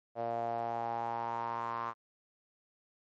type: tone with band-pass filter sweep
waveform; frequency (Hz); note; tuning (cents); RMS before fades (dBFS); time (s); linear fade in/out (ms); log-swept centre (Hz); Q
sawtooth; 116.54; A#2; 0; -36; 0.15-1.94; 50; 640 to 1100; 5.9
effects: MP3 48 kbps